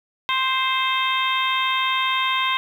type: harmonic tone with a mistuned harmonic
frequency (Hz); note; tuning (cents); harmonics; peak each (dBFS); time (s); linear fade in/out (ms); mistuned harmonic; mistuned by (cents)
523.3; C5; 0; 2 / 3 / 4 / 5 / 6 / 7; -22 / -31 / -26 / -28 / -27 / -28; 0.29-2.57; 0; 6; +21
effects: 8-bit